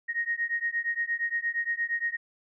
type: beating tone pair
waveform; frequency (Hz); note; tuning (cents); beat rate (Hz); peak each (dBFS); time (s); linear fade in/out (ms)
sine; 1864.7 / 1873.3; A#6 / A#6; 0 / +8; 8.6; -30 / -30; 0.08-2.17; 20
effects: none